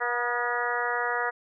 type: harmonic tone with a mistuned harmonic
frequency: 240.8 Hz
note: B3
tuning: 44 cents flat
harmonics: 2 / 3 / 4 / 5 / 6 / 7 / 8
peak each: -33 / -33 / -33 / -33 / -33 / -33 / -33 dBFS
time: 0-1.31 s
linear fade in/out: 20 ms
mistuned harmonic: 5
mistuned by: +37 cents
effects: none